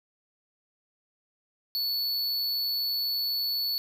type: tone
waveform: square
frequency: 4436 Hz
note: C#8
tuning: in tune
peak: -27 dBFS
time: 1.75-3.78 s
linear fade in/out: 0 ms
effects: 9-bit